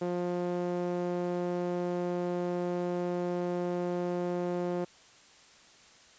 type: tone with band-pass filter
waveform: sawtooth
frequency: 176.8 Hz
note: F3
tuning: 22 cents sharp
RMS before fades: -32 dBFS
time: 0.01-4.85 s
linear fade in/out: 10 ms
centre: 440 Hz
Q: 1.4
effects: white hiss -57 dBFS RMS until 6.18 s + resampled to 16000 Hz